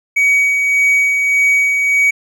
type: tone with tremolo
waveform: triangle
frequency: 2260 Hz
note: C#7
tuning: 33 cents sharp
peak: -7 dBFS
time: 0.16-2.11 s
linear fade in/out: 10 ms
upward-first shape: sine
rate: 1.7 Hz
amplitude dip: 35%
effects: none